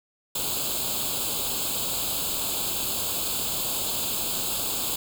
white noise with comb filter, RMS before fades -28 dBFS, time 0.35-4.96 s, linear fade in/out 5 ms, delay 0.26 ms, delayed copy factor +0.9, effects none

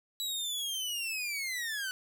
sawtooth linear sweep, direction down, 3930 to 1483 Hz, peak -30 dBFS, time 0.2-1.91 s, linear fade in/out 0 ms, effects none

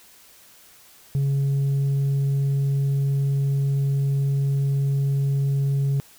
sine tone, 138.59 Hz, C#3, in tune, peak -16 dBFS, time 1.15-6 s, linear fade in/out 0 ms, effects tanh soft clip ceiling -18 dBFS + white hiss -51 dBFS RMS until 6.18 s

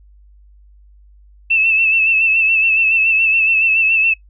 sine tone with vibrato, 2642 Hz, E7, 3 cents sharp, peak -11 dBFS, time 1.5-4.14 s, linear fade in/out 10 ms, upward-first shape sine, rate 7.1 Hz, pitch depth 43 cents each way, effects noise-tail reverb RT60 0.1 s tail -19 dB re dry + added 50 Hz sine -43 dBFS peak until 4.29 s

